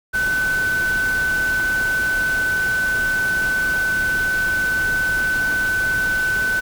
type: tone in noise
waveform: sine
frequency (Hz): 1511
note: F#6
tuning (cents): +36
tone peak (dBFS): -17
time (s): 0.13-6.61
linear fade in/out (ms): 20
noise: pink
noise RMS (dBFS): -30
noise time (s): 0.13-6.61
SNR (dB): +10
effects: none